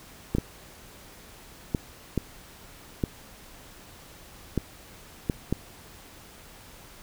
clicks, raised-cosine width 3 ms, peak -11 dBFS, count 8, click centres 0.35 / 0.384 / 1.748 / 2.177 / 3.038 / 4.577 / 5.298 / 5.526 s, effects pink hiss -49 dBFS RMS until 7.02 s

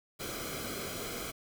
pink noise with comb filter, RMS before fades -39 dBFS, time 0.19-1.32 s, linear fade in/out 20 ms, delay 1.1 ms, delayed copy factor -0.7, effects none

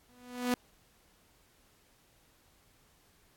sawtooth tone with exponential growth, 246.9 Hz, B3, in tune, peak -21 dBFS, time 0.09-0.54 s, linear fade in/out 0 ms, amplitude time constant 97 ms, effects pink hiss -66 dBFS RMS until 3.36 s + AAC 64 kbps

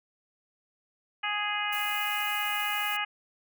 harmonic tone, 415.3 Hz, G#4, in tune, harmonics 2 / 3 / 4 / 5 / 6 / 7, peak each -35 / -35 / -35 / -35 / -35 / -35 dBFS, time 1.23-3.05 s, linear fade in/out 10 ms
violet noise, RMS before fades -39 dBFS, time 1.72-2.97 s, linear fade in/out 10 ms
effects none

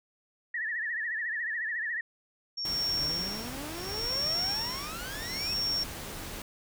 sine tone with vibrato, 1823 Hz, A#6, 39 cents flat, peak -30 dBFS, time 0.54-2.01 s, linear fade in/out 5 ms, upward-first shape triangle, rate 14 Hz, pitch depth 140 cents each way
sine tone with tremolo, 5510 Hz, F8, 24 cents flat, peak -27 dBFS, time 2.57-5.84 s, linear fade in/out 10 ms, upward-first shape sine, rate 0.71 Hz, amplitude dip 100%
pink noise, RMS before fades -40 dBFS, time 2.65-6.42 s, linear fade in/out 2 ms
sawtooth exponential sweep, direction up, 138.59 to 2639 Hz, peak -36 dBFS, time 2.99-5.54 s, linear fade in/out 5 ms
effects none

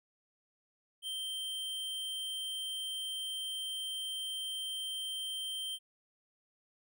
square tone, 3136 Hz, G7, in tune, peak -37 dBFS, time 1.02-5.79 s, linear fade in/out 50 ms, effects none

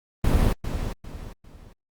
brown noise with echo, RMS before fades -19 dBFS, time 0.24-0.53 s, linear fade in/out 5 ms, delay 400 ms, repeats 3, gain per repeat -9 dB, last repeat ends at 1.73 s, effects Opus 32 kbps

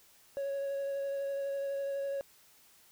triangle tone with vibrato, 554.4 Hz, C#5, in tune, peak -30 dBFS, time 0.37-2.21 s, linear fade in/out 0 ms, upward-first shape sine, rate 12 Hz, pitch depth 12 cents each way, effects tanh soft clip ceiling -26 dBFS + white hiss -62 dBFS RMS until 2.91 s

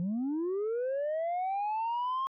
sine linear sweep, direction up, 167.5 to 1080 Hz, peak -27 dBFS, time 0-2.27 s, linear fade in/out 0 ms, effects tanh soft clip ceiling -28 dBFS

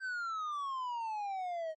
triangle exponential sweep, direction down, 1568 to 622.3 Hz, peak -33 dBFS, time 0-1.75 s, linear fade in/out 50 ms, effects MP3 32 kbps

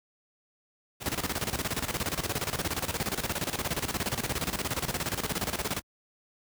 pink noise with tremolo, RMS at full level -29 dBFS, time 1-5.82 s, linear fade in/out 50 ms, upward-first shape square, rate 17 Hz, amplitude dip 75%, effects high-pass 60 Hz 12 dB/octave

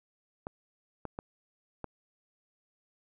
clicks, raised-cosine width 1 ms, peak -23 dBFS, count 4, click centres 0.469 / 1.053 / 1.189 / 1.843 s, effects none

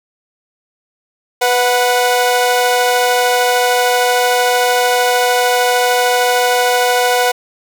sawtooth tone pair together, 494.4 / 735 Hz, B4 / F#5, +2 / -12 cents, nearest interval perfect fifth, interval 686 cents, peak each -10 dBFS, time 1.41-7.32 s, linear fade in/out 10 ms, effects none

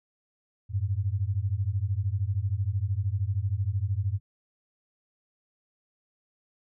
sine beating tone pair, 92.3 / 105.3 Hz, F#2 / G#2, -4 / +24 cents, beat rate 13 Hz, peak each -28 / -28 dBFS, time 0.69-4.2 s, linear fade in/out 50 ms, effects none

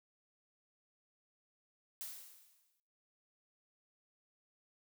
blue noise with exponential decay, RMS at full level -43 dBFS, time 2.01-2.8 s, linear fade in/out 0 ms, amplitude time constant 170 ms, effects noise-tail reverb RT60 0.8 s tail -23 dB re dry

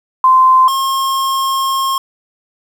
sine / square tone pair in turn, 1037 / 1074.1 Hz, C6 / C6, -16 / +45 cents, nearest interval minor second, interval 61 cents, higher second, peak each -5 / -14 dBFS, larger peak first, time 0.24-0.68 / 0.68-1.98 s, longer second, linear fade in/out 2 ms, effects 7-bit

